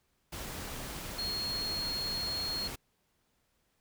sine tone in noise, 4275 Hz, C8, 36 cents sharp, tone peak -33 dBFS, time 1.18-2.68 s, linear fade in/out 10 ms, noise pink, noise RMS -41 dBFS, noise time 0.32-2.76 s, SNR +5 dB, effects pink hiss -75 dBFS RMS until 3.8 s

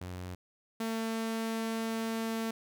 sawtooth tone pair in turn, 90.6 / 224.9 Hz, F#2 / A3, -36 / +38 cents, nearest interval octave + major third, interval 1574 cents, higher second, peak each -35 / -28 dBFS, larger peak second, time 0.01-0.35 / 0.8-2.51 s, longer second, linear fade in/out 5 ms, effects none

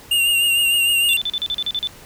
square tone with vibrato, 2802 Hz, F7, 5 cents sharp, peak -15 dBFS, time 0.11-1.17 s, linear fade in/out 5 ms, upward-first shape triangle, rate 6.6 Hz, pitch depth 42 cents each way
sine tone bursts, 3520 Hz, A7, in tune, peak -19 dBFS, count 10, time 1.09-1.872 s, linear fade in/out 0 ms, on 44 ms, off 38 ms
effects pink hiss -43 dBFS RMS until 2.05 s

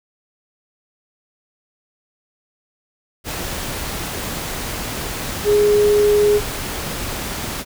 sine tone in noise, 415.3 Hz, G#4, in tune, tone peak -11 dBFS, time 5.44-6.41 s, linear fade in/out 50 ms, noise pink, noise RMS -26 dBFS, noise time 3.24-7.65 s, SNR +12 dB, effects none

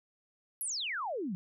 sine exponential sweep, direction down, 11860 to 166.6 Hz, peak -33 dBFS, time 0.61-1.35 s, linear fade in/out 0 ms, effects none

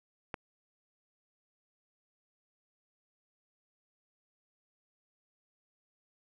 click, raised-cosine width 0.5 ms, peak -21 dBFS, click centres 0.342 s, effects none

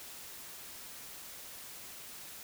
silence, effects white hiss -48 dBFS RMS until 2.43 s

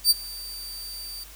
sawtooth tone with ADSR envelope, 4640 Hz, D8, 22 cents flat, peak -10 dBFS, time 0.04-1.24 s, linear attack 64 ms, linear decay 27 ms, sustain -22 dB, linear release 8 ms, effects added 50 Hz sine -47 dBFS peak until 1.35 s + white hiss -47 dBFS RMS until 1.35 s

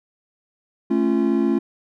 triangle chord, A augmented, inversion none, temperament just, 220 / 275 / 343.8 Hz, A3 / C#4 / E#4, 0 / -14 / -27 cents, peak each -19 dBFS, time 0.9-1.59 s, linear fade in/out 10 ms, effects none

